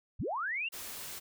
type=linear sweep; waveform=sine; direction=up; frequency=34.87 to 2853 Hz; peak=-32 dBFS; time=0.19-0.69 s; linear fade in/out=10 ms
type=noise; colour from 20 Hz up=white; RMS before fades=-43 dBFS; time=0.72-1.2 s; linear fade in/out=20 ms
effects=none